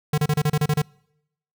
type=tone bursts; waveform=square; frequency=149.8 Hz; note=D3; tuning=35 cents sharp; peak=-18 dBFS; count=9; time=0.13-0.819 s; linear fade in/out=5 ms; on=49 ms; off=31 ms; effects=noise-tail reverb RT60 0.8 s tail -26 dB re dry

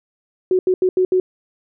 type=tone bursts at uneven times; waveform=sine; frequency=370 Hz; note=F#4; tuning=in tune; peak=-12 dBFS; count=5; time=0.51-0.59 / 0.67-0.74 / 0.82-0.89 / 0.97-1.05 / 1.12-1.2 s; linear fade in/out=2 ms; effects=none

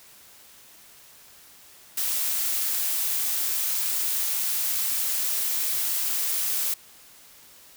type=noise; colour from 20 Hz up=blue; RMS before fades=-26 dBFS; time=1.97-6.74 s; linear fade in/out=5 ms; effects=white hiss -51 dBFS RMS until 7.76 s

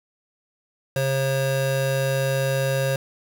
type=tone pair together; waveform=square; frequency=135 / 540 Hz; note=C#3 / C#5; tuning=-45 / -45 cents; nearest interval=2 octaves; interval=2400 cents; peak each=-24 dBFS; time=0.96-2.96 s; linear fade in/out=2 ms; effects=none

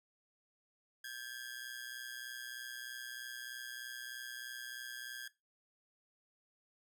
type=ring-modulated tone; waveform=sawtooth; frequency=1647 Hz; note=G#6; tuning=15 cents flat; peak=-37 dBFS; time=1.04-5.28 s; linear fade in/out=5 ms; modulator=61.6 Hz; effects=noise-tail reverb RT60 0.2 s tail -17 dB re dry

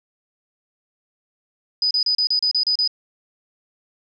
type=tone bursts; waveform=sine; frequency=4978 Hz; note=D#8; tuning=in tune; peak=-16 dBFS; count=9; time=1.82-2.876 s; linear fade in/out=2 ms; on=88 ms; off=33 ms; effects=none

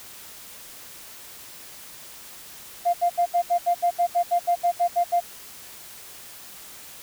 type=tone bursts; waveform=sine; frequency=698.5 Hz; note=F5; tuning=in tune; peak=-16 dBFS; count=15; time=2.85-5.205 s; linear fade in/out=20 ms; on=87 ms; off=75 ms; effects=tanh soft clip ceiling -12 dBFS + white hiss -43 dBFS RMS until 7.02 s

